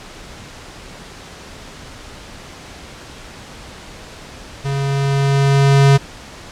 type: tone with level ramp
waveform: square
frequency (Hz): 138.59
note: C#3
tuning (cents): 0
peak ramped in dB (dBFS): -19 to -7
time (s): 4.64-5.98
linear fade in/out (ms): 20
effects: pink hiss -36 dBFS RMS until 6.51 s + low-pass 7000 Hz 12 dB/octave